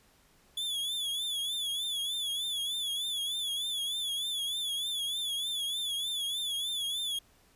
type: tone with vibrato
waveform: 45% pulse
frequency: 3425 Hz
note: A7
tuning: 47 cents flat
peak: -31 dBFS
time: 0.57-7.19 s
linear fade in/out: 5 ms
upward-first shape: triangle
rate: 3.3 Hz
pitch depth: 100 cents each way
effects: pink hiss -64 dBFS RMS until 7.55 s + resampled to 32000 Hz